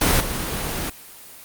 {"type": "noise with level steps", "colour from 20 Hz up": "pink", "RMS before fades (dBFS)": [-17, -26], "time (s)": [0.01, 0.9], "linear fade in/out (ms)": 5, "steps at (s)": 0.2, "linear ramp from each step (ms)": 5, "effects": ["white hiss -42 dBFS RMS until 1.44 s", "Opus 24 kbps"]}